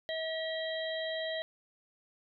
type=harmonic tone with a mistuned harmonic; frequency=642 Hz; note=E5; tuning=46 cents flat; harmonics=1 / 3 / 5 / 6; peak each=-35 / -40 / -42 / -43 dBFS; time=0.09-1.42 s; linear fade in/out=0 ms; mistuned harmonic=6; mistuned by=+20 cents; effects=none